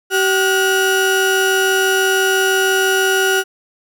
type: tone pair together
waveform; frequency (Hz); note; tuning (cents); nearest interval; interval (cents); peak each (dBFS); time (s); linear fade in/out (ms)
35% pulse; 383 / 1446; G4 / F#6; -40 / -40; octave + major seventh; 2300; -14; 0.1-3.44; 50
effects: none